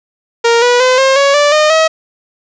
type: tone with pitch steps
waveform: sawtooth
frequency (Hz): 466.2 / 487.7 / 510.2 / 533.7 / 558.3 / 584 / 610.9 / 639.1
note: A#4 / B4 / C5 / C5 / C#5 / D5 / D#5 / D#5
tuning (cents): 0 / -22 / -44 / +34 / +12 / -10 / -32 / +46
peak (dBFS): -3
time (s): 0.44-1.88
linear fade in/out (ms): 10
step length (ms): 180
effects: resampled to 16000 Hz + 7-bit